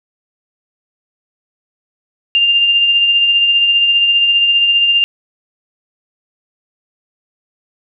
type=tone with tremolo; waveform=sine; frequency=2797 Hz; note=F7; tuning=2 cents sharp; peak=-7 dBFS; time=2.35-5.04 s; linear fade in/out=0 ms; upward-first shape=sine; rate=15 Hz; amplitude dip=35%; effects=none